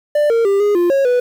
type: tone with pitch steps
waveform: triangle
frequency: 592 / 460.5 / 396.9 / 412.4 / 349.5 / 548 / 492.8 Hz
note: D5 / A#4 / G4 / G#4 / F4 / C#5 / B4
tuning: +14 / -21 / +22 / -12 / +1 / -20 / -4 cents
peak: -9 dBFS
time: 0.15-1.2 s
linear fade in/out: 5 ms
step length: 150 ms
effects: 7-bit